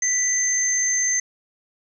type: tone pair together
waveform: sine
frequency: 1975.5 / 6272 Hz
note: B6 / G8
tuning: 0 / 0 cents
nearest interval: octave + minor sixth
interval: 2000 cents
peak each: -26 / -19 dBFS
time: 0.02-1.2 s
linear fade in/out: 5 ms
effects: none